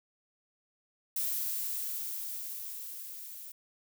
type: noise with level ramp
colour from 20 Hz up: violet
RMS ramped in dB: -32 to -46 dBFS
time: 1.16-3.52 s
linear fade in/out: 5 ms
effects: none